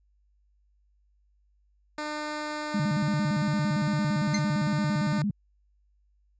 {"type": "tone", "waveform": "10% pulse", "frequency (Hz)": 301.5, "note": "D4", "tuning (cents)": 46, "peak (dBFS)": -23, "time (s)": [1.98, 5.22], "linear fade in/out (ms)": 2}
{"type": "tone with vibrato", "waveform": "sine", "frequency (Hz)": 174.61, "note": "F3", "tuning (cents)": 0, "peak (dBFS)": -24, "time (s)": [2.74, 5.31], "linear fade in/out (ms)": 5, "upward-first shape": "square", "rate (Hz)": 8.8, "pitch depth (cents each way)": 290}
{"type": "tone with exponential decay", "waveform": "15% pulse", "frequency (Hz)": 2093, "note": "C7", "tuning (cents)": 0, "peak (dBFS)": -18, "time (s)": [4.34, 4.44], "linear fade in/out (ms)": 5, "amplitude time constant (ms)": 20}
{"effects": ["added 50 Hz sine -63 dBFS peak until 6.39 s", "resampled to 16000 Hz"]}